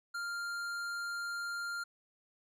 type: tone with tanh clipping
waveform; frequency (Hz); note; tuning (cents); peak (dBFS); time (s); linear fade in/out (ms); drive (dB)
triangle; 1396.9; F6; 0; -38; 0.14-1.84; 10; 18
effects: none